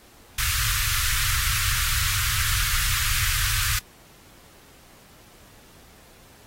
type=band-stop noise; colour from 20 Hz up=pink; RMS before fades=-24 dBFS; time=0.38-3.79 s; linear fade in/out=5 ms; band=120 to 1200 Hz; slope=48 dB/octave; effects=pink hiss -52 dBFS RMS until 6.46 s + AAC 48 kbps